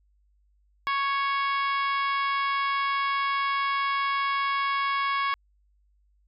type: harmonic tone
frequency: 554.4 Hz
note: C#5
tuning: in tune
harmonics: 2 / 3 / 4 / 5 / 6 / 7 / 8 / 9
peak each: -25 / -33 / -32 / -41 / -38 / -47 / -47 / -46 dBFS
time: 0.87-5.34 s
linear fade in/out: 0 ms
effects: added 50 Hz sine -62 dBFS peak until 6.27 s